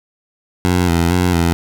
15% pulse tone with vibrato, 87.1 Hz, F2, 4 cents flat, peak -6 dBFS, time 0.65-1.53 s, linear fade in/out 0 ms, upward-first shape square, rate 2.2 Hz, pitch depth 51 cents each way, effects none

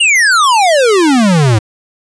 square exponential sweep, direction down, 2923 to 103 Hz, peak -7 dBFS, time 0-1.59 s, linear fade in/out 10 ms, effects resampled to 22050 Hz

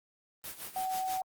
white noise with tremolo, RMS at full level -40 dBFS, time 0.44-1.21 s, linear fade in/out 0 ms, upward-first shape sine, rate 6.2 Hz, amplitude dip 75%
sine tone, 754 Hz, F#5, 32 cents sharp, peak -31 dBFS, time 0.76-1.22 s, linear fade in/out 2 ms
effects Opus 32 kbps

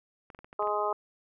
clicks, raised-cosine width 0.5 ms, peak -32 dBFS, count 7, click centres 0.302 / 0.348 / 0.39 / 0.445 / 0.529 / 0.625 / 0.673 s
harmonic tone, 208.6 Hz, G#3, 8 cents sharp, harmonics 2 / 3 / 4 / 5 / 6, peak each -33 / -33 / -33 / -33 / -33 dBFS, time 0.59-0.93 s, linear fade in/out 5 ms
effects none

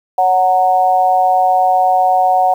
sine tone with amplitude modulation, 740 Hz, F#5, in tune, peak -5 dBFS, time 0.18-2.54 s, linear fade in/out 5 ms, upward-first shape sine, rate 184 Hz, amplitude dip 80%, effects 7-bit

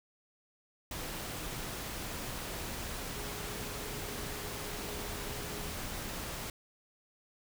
sine tone in noise, 415.2 Hz, G#4, in tune, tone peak -48 dBFS, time 3.16-5.72 s, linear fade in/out 2 ms, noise pink, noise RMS -40 dBFS, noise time 0.91-6.5 s, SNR -11 dB, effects none

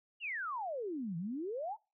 sine exponential two-way sweep, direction down then up, 2947 to 159.9 to 930 Hz, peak -36 dBFS, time 0.2-1.77 s, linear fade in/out 50 ms, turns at 1.17 s, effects noise-tail reverb RT60 0.3 s tail -24 dB re dry

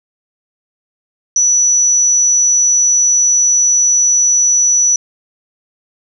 sine tone, 5920 Hz, F#8, in tune, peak -8 dBFS, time 1.36-4.96 s, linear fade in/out 2 ms, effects none

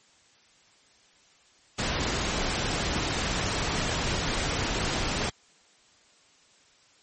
pink noise, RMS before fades -28 dBFS, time 1.78-5.3 s, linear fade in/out 10 ms, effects white hiss -60 dBFS RMS until 7.02 s + MP3 32 kbps

